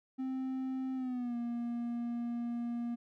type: tone with pitch glide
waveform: triangle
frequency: 261.6 to 237.1 Hz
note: C4 to A#3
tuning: 0 to +30 cents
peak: -32 dBFS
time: 0.18-2.96 s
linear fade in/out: 20 ms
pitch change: -170 cents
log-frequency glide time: 0.95-1.36 s
effects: none